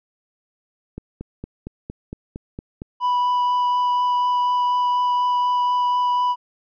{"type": "click train", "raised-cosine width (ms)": 3, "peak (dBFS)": -18, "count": 9, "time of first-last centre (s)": [0.98, 2.819], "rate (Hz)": 4.35}
{"type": "tone with vibrato", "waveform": "triangle", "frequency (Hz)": 986, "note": "B5", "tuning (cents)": -3, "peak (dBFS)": -15, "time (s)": [3, 6.36], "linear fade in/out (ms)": 50, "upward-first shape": "triangle", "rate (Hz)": 4.1, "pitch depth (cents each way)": 8}
{"effects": ["resampled to 11025 Hz"]}